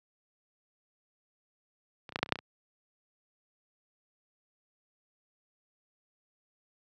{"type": "clicks", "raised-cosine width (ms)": 0.3, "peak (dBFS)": [-27, -27, -13, -21, -8, -29, -25, -6, -21, -24], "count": 10, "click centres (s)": [2.092, 2.123, 2.159, 2.19, 2.23, 2.261, 2.291, 2.323, 2.357, 2.389], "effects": ["high-pass 100 Hz 12 dB/octave"]}